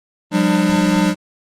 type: tone cluster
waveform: square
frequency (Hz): 179 / 199.8 / 299.8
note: F3 / G3 / D4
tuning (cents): +43 / +33 / +36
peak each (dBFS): -18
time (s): 0.31-1.15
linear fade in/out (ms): 50
effects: low-pass 10000 Hz 12 dB/octave + Opus 24 kbps